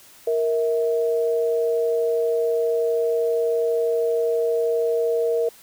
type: tone pair together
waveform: sine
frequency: 466.2 / 646.7 Hz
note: A#4 / E5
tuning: 0 / -33 cents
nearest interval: tritone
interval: 567 cents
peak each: -19 / -26 dBFS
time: 0.27-5.49 s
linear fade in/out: 5 ms
effects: white hiss -49 dBFS RMS until 5.62 s